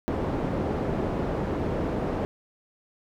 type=low-pass noise; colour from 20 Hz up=white; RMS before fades=-28 dBFS; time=0.08-2.25 s; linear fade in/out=0 ms; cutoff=470 Hz; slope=12 dB/octave; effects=none